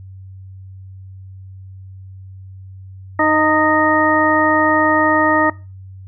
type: harmonic tone with a mistuned harmonic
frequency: 310.1 Hz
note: D#4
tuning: 6 cents flat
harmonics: 1 / 2 / 3 / 4 / 6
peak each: -18 / -18 / -18 / -18 / -18 dBFS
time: 3.19-5.5 s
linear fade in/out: 5 ms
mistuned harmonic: 3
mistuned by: -25 cents
effects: noise-tail reverb RT60 0.3 s tail -21 dB re dry + added 95 Hz sine -33 dBFS peak until 6.07 s